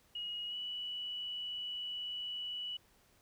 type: tone with pitch glide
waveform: sine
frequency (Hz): 2890 to 2951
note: F#7 to F#7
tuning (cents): -41 to -5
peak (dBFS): -38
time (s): 0.15-2.77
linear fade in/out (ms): 5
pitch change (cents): +36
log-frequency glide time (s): 0.48-0.55
effects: pink hiss -68 dBFS RMS until 3.21 s